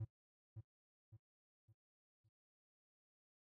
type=tone with echo; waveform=triangle; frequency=109.5 Hz; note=A2; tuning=8 cents flat; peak=-39 dBFS; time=0-0.05 s; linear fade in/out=10 ms; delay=560 ms; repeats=4; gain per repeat=-8 dB; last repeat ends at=2.29 s; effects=noise-tail reverb RT60 0.1 s tail -18 dB re dry